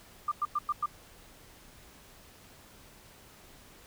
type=tone bursts; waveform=sine; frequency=1194 Hz; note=D6; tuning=28 cents sharp; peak=-26 dBFS; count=5; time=0.28-0.86 s; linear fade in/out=5 ms; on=36 ms; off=100 ms; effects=pink hiss -55 dBFS RMS until 3.86 s